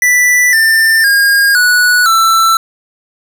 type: tone with pitch steps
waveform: square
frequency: 1975.5 / 1790.7 / 1623.2 / 1471.4 / 1333.8 Hz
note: B6 / A6 / G#6 / F#6 / E6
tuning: 0 / +30 / -40 / -10 / +20 cents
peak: -7 dBFS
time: 0.02-2.57 s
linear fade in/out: 2 ms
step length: 510 ms
effects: none